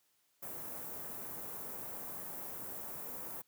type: band-stop noise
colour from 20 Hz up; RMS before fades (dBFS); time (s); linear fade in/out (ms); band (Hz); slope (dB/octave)
white; -44; 0.42-3.42; 10; 980 to 16000; 12
effects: white hiss -75 dBFS RMS until 3.47 s + high-pass 100 Hz 12 dB/octave